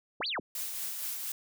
sine linear two-way sweep, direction up then down, 51.8 to 4800 to 51.8 Hz, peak -31 dBFS, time 0.2-0.4 s, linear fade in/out 5 ms, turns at 0.27 s
blue noise with tremolo, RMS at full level -35 dBFS, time 0.55-1.32 s, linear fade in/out 2 ms, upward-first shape triangle, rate 4.3 Hz, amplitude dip 40%
effects none

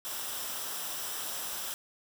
white noise with comb filter, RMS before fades -37 dBFS, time 0.05-1.74 s, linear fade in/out 0 ms, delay 0.45 ms, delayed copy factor -0.5, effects none

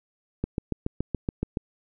click train, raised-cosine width 3 ms, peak -13 dBFS, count 9, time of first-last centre 0.44-1.572 s, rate 7.07 Hz, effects none

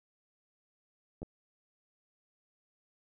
clicks, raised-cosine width 2 ms, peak -29 dBFS, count 2, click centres 1.219 / 1.23 s, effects none

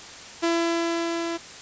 sawtooth tone with level ramp, 335.9 Hz, E4, 33 cents sharp, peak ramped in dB -16 to -23 dBFS, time 0.42-1.38 s, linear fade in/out 20 ms, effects white hiss -41 dBFS RMS until 1.61 s + resampled to 16000 Hz

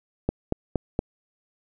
click train, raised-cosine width 2 ms, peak -9 dBFS, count 4, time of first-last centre 0.29-0.991 s, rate 4.28 Hz, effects none

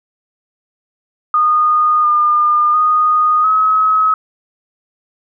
sine tone with pitch steps, 1228 / 1208 / 1236 / 1279 Hz, D#6 / D6 / D#6 / D#6, -23 / +48 / -12 / +47 cents, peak -9 dBFS, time 1.34-4.14 s, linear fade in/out 2 ms, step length 700 ms, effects none

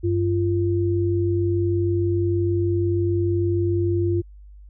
sine tone pair together, 96.49 / 344.8 Hz, G2 / F4, -27 / -22 cents, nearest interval octave + minor seventh, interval 2205 cents, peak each -21 dBFS, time 0.03-4.22 s, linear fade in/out 20 ms, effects added 50 Hz sine -41 dBFS peak until 4.69 s

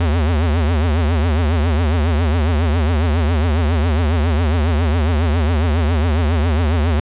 square tone with vibrato, 80 Hz, D#2, 49 cents sharp, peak -14 dBFS, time 0-7 s, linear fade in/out 5 ms, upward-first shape triangle, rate 7.3 Hz, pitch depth 210 cents each way, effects resampled to 8000 Hz + 8-bit

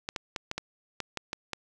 clicks, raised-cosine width 0.2 ms, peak -15 dBFS, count 9, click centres 0.089 / 0.162 / 0.362 / 0.514 / 0.58 / 1.003 / 1.173 / 1.331 / 1.533 s, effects none

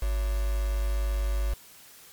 sine tone with quantisation, 51.1 Hz, G#1, 27 cents flat, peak -24 dBFS, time 0.02-1.54 s, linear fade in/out 5 ms, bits 6, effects white hiss -51 dBFS RMS until 2.12 s + MP3 96 kbps

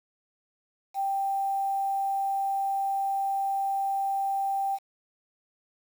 sine tone with quantisation, 785 Hz, G5, 2 cents sharp, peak -25 dBFS, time 0.94-4.79 s, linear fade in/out 50 ms, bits 8, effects none

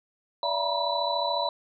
sine tone cluster, 578 / 672 / 943 / 977 / 3969 Hz, D5 / E5 / A#5 / B5 / B7, -28 / +33 / +20 / -19 / +8 cents, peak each -31 dBFS, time 0.43-1.49 s, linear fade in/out 2 ms, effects none

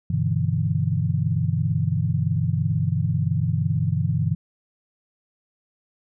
sine chord, E minor seventh, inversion first, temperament equal with one note detuned, 98 / 123.83 / 146.83 / 164.81 Hz, G2 / B2 / D3 / E3, 0 / +5 / 0 / 0 cents, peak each -25 dBFS, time 0.1-4.35 s, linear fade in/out 5 ms, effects none

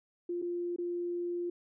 sine tone with dropouts, 349.2 Hz, F4, in tune, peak -32 dBFS, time 0.29-1.5 s, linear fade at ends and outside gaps 5 ms, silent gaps 0.418-0.423 / 0.762-0.784 s, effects none

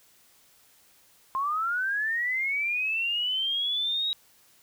sine linear sweep, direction up, 1046.5 to 3833 Hz, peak -25 dBFS, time 1.35-4.13 s, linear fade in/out 0 ms, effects white hiss -60 dBFS RMS until 4.62 s

